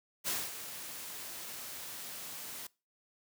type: noise with ADSR envelope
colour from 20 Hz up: white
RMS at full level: -33 dBFS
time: 0.24-2.67 s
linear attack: 40 ms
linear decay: 230 ms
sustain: -11 dB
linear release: 4 ms
effects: noise-tail reverb RT60 0.3 s tail -23 dB re dry + high-pass 100 Hz 12 dB/octave